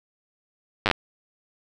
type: slowing click train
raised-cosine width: 0.3 ms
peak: -4 dBFS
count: 6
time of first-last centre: 0.86-0.913 s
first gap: 9 ms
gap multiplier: 1.08
effects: none